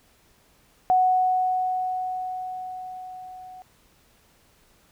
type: tone with level ramp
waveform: sine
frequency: 740 Hz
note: F#5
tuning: in tune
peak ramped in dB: -15 to -40 dBFS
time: 0.9-3.62 s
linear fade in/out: 0 ms
effects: pink hiss -60 dBFS RMS until 4.91 s